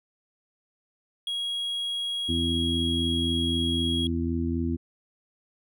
triangle tone, 3300 Hz, G#7, 12 cents flat, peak -26 dBFS, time 1.27-4.07 s, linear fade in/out 2 ms
harmonic tone, 83.9 Hz, E2, 31 cents sharp, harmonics 1 / 2 / 3 / 4, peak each -29 / -35 / -28 / -32 dBFS, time 2.28-4.77 s, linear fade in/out 20 ms
effects none

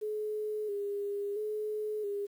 sine tone with vibrato, 415.3 Hz, G#4, in tune, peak -32 dBFS, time 0.01-2.27 s, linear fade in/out 20 ms, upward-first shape square, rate 0.74 Hz, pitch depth 43 cents each way, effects 10-bit

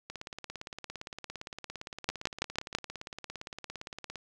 two click trains, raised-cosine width 0.2 ms, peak -10 / -23 dBFS, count 5 / 72, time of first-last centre 2.09-2.75 / 0.1-4.157 s, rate 6.06 / 17.5 Hz, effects none

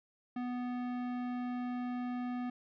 sine tone with tanh clipping, 246.9 Hz, B3, in tune, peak -37 dBFS, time 0.36-2.5 s, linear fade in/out 5 ms, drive 17 dB, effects none

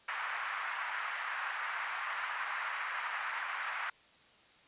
white band-pass noise, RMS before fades -38 dBFS, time 0.08-3.9 s, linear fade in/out 5 ms, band 950 to 2000 Hz, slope 24 dB/octave, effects white hiss -62 dBFS RMS until 4.67 s + resampled to 8000 Hz

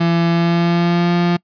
35% pulse tone with pitch glide, 168.7 to 173.84 Hz, E3 to F3, +40 to -8 cents, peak -11 dBFS, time 0-1.37 s, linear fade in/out 10 ms, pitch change +52 cents, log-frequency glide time 0.3-1.13 s, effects noise-tail reverb RT60 0.1 s tail -25 dB re dry + resampled to 11025 Hz

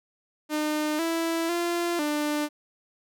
sawtooth tone with pitch steps, 303.7 / 330.6 / 344.5 / 297.5 Hz, D#4 / E4 / F4 / D4, -42 / +5 / -24 / +22 cents, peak -21 dBFS, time 0.49-2.49 s, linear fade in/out 50 ms, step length 500 ms, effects none

